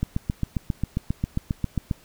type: click train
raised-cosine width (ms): 5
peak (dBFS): -11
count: 15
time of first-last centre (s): 0.03-1.912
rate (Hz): 7.44
effects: pink hiss -54 dBFS RMS until 2.04 s